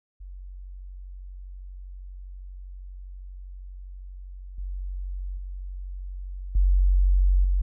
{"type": "tone with level steps", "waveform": "sine", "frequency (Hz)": 46.25, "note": "F#1", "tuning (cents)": 0, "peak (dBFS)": [-37, -29, -32, -16, -19], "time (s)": [0.2, 7.62], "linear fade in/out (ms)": 10, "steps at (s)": [4.58, 5.37, 6.55, 7.44], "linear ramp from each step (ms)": 5, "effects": []}